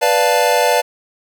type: chord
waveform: square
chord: B half-diminished seventh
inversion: none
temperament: equal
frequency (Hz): 493.9 / 587.3 / 698.5 / 880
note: B4 / D5 / F5 / A5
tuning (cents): 0 / 0 / 0 / 0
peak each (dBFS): -18 / -18 / -19 / -18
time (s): 0.01-0.82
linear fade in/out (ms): 20
effects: none